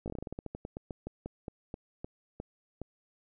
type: slowing click train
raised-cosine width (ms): 2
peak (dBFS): -25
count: 22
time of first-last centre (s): 0.06-2.816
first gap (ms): 18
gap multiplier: 1.17
effects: none